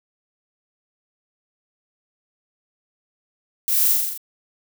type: noise with echo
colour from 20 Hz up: violet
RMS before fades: -21 dBFS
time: 3.68-3.93 s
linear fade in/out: 0 ms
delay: 41 ms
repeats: 6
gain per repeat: -2 dB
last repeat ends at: 4.176 s
effects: none